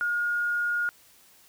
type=tone with quantisation; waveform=sine; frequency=1429 Hz; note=F6; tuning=39 cents sharp; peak=-24 dBFS; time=0.01-0.89 s; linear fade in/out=0 ms; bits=9; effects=white hiss -57 dBFS RMS until 1.48 s